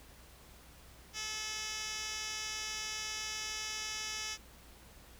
10% pulse tone with band-pass filter, 432.3 Hz, A4, 31 cents flat, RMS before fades -40 dBFS, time 1.13-4.38 s, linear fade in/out 50 ms, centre 4700 Hz, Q 3.3, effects added 60 Hz sine -59 dBFS peak until 5.19 s + pink hiss -58 dBFS RMS until 5.19 s

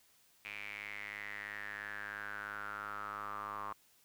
square tone with band-pass filter sweep, 51.5 Hz, G#1, 14 cents flat, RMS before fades -44 dBFS, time 0.45-3.73 s, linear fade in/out 0 ms, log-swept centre 2400 to 1100 Hz, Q 7.7, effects white hiss -68 dBFS RMS until 4.04 s

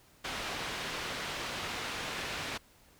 white low-pass noise, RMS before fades -38 dBFS, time 0.24-2.58 s, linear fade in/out 10 ms, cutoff 3200 Hz, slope 12 dB/octave, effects pink hiss -62 dBFS RMS until 2.99 s

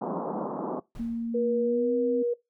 pink band-pass noise, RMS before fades -32 dBFS, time 0.01-0.8 s, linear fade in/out 10 ms, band 180 to 1100 Hz, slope 48 dB/octave
brown noise with exponential decay, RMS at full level -40 dBFS, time 0.95-1.51 s, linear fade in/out 1 ms, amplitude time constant 120 ms
sine tone with pitch glide, 231.4 to 256.8 Hz, A#3 to C4, -13 to -32 cents, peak -28 dBFS, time 0.99-2.23 s, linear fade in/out 10 ms, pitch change +181 cents, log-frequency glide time 1.62-1.94 s
sine tone, 478.4 Hz, A#4, 45 cents sharp, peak -24 dBFS, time 1.34-2.34 s, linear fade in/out 10 ms
effects noise-tail reverb RT60 0.2 s tail -21 dB re dry

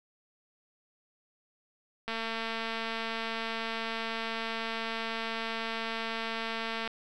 click train, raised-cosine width 0.3 ms, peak -19 dBFS, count 1085, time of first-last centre 2.08-6.876 s, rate 226 Hz, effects none

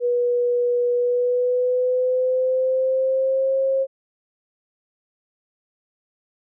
sine tone with pitch glide, 485.9 to 536 Hz, B4 to C5, -28 to +42 cents, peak -17 dBFS, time 0-3.87 s, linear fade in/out 50 ms, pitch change +170 cents, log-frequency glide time 0.93-3.57 s, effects none

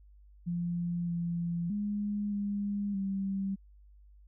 sine tone with pitch steps, 173.1 / 171.1 / 206 / 202.9 / 194.6 Hz, F3 / F3 / G#3 / G#3 / G3, -15 / -35 / -14 / -40 / -12 cents, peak -30 dBFS, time 0.46-3.56 s, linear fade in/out 20 ms, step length 620 ms, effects added 50 Hz sine -54 dBFS peak until 4.27 s

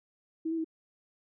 sine tone with pitch steps, 321.8 / 328.4 / 321.5 Hz, E4 / E4 / E4, -42 / -6 / -43 cents, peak -29 dBFS, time 0.45-0.645 s, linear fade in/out 10 ms, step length 65 ms, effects none

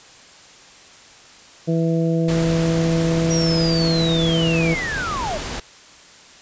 harmonic tone, 164.81 Hz, E3, in tune, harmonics 1 / 2 / 3 / 4, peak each -18 / -23 / -24 / -30 dBFS, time 1.67-4.75 s, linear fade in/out 20 ms
pink noise, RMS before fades -28 dBFS, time 2.28-5.6 s, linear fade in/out 5 ms
sine linear sweep, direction down, 5780 to 564 Hz, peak -23 dBFS, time 3.3-5.38 s, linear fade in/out 10 ms
effects white hiss -45 dBFS RMS until 6.41 s + resampled to 16000 Hz

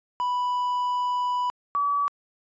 triangle / sine tone pair in turn, 987.8 / 1144.5 Hz, B5 / D6, 0 / -45 cents, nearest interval minor third, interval 255 cents, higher second, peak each -21 dBFS, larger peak neither, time 0.2-1.5 / 1.75-2.08 s, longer first, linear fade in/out 0 ms, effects resampled to 16000 Hz

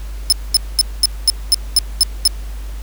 sawtooth tone bursts, 5230 Hz, E8, 15 cents flat, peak -5 dBFS, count 9, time 0.3-2.276 s, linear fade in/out 0 ms, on 24 ms, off 220 ms, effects added 50 Hz sine -24 dBFS peak until 2.82 s + pink hiss -41 dBFS RMS until 2.82 s

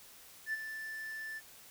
triangle tone with ADSR envelope, 1760 Hz, A6, in tune, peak -28 dBFS, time 0.46-1.41 s, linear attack 72 ms, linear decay 25 ms, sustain -10 dB, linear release 38 ms, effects tanh soft clip ceiling -28 dBFS + white hiss -56 dBFS RMS until 1.7 s

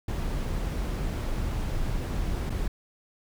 brown noise with dropouts, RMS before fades -29 dBFS, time 0.08-2.68 s, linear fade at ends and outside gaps 5 ms, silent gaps 2.497-2.501 s, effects none

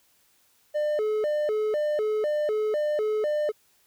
triangle tone with vibrato, 507 Hz, B4, 45 cents sharp, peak -21 dBFS, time 0.74-3.52 s, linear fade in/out 20 ms, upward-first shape square, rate 2 Hz, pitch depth 290 cents each way, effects white hiss -64 dBFS RMS until 3.86 s

